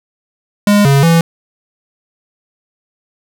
square tone with pitch steps, 205.3 / 138.8 / 166.5 Hz, G#3 / C#3 / E3, -20 / +3 / +18 cents, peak -7 dBFS, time 0.67-1.21 s, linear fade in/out 2 ms, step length 180 ms, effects none

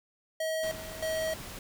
square tone with tremolo, 638 Hz, D#5, 43 cents sharp, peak -30 dBFS, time 0.4-1.34 s, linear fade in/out 5 ms, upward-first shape square, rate 1.6 Hz, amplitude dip 80%
pink noise, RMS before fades -43 dBFS, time 0.63-1.59 s, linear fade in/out 2 ms
effects none

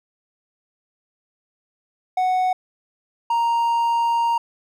triangle tone pair in turn, 740 / 932.3 Hz, F#5 / A#5, 0 / 0 cents, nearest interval major third, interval 400 cents, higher second, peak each -15 dBFS, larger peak neither, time 2.17-2.53 / 3.3-4.38 s, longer second, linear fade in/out 5 ms, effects none

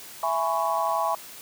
sine chord, C# minor seventh, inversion first, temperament just, 665.2 / 831.5 / 997.9 / 1108.7 Hz, E5 / G#5 / B5 / C#6, +16 / +2 / +18 / 0 cents, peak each -28 dBFS, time 0.23-1.15 s, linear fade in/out 2 ms, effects white hiss -43 dBFS RMS until 1.41 s + high-pass 80 Hz 12 dB/octave

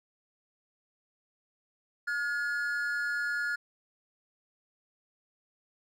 triangle tone pair together, 1429.5 / 1700 Hz, F6 / G#6, +40 / +40 cents, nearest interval minor third, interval 300 cents, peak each -29 / -32 dBFS, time 2.07-3.56 s, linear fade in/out 10 ms, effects none

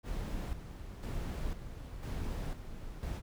brown noise with tremolo, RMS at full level -37 dBFS, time 0.03-3.22 s, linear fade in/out 50 ms, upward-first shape square, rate 1 Hz, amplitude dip 60%, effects none

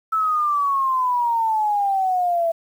sine exponential sweep, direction down, 1318.5 to 659.3 Hz, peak -17 dBFS, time 0.12-2.52 s, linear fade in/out 10 ms, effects 8-bit

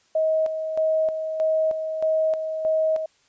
sine tone with tremolo, 633 Hz, D#5, 30 cents sharp, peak -18 dBFS, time 0.15-3.06 s, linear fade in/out 5 ms, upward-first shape square, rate 1.6 Hz, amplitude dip 55%, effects white hiss -62 dBFS RMS until 3.28 s + resampled to 16000 Hz

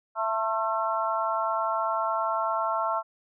sine tone cluster, 665 / 893 / 1082 / 1345 Hz, E5 / A5 / C#6 / E6, +15 / +25 / -42 / +34 cents, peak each -30 dBFS, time 0.15-3.03 s, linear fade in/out 50 ms, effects none

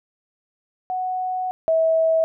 sine tone pair in turn, 740 / 647.6 Hz, F#5 / E5, 0 / -31 cents, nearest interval major second, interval 231 cents, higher first, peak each -22 / -15 dBFS, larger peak second, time 0.9-1.51 / 1.68-2.24 s, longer first, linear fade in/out 0 ms, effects none

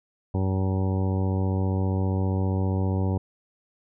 harmonic tone, 95 Hz, F#2, 46 cents sharp, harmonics 1 / 2 / 3 / 4 / 5 / 6 / 8 / 9 / 10, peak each -23 / -29 / -33 / -35 / -37 / -39 / -41 / -42 / -43 dBFS, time 0.34-3.18 s, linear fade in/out 5 ms, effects none

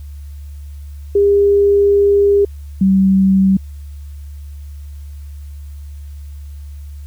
sine tone pair in turn, 403 / 191.96 Hz, G4 / G3, +48 / -36 cents, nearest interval octave + minor second, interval 1284 cents, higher first, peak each -8 dBFS, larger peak neither, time 1.15-2.45 / 2.81-3.57 s, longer first, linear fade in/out 5 ms, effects added 72 Hz sine -28 dBFS peak until 7.06 s + white hiss -53 dBFS RMS until 7.06 s

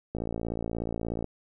click train, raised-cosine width 2 ms, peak -19 dBFS, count 63, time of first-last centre 0.15-1.243 s, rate 56.7 Hz, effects none

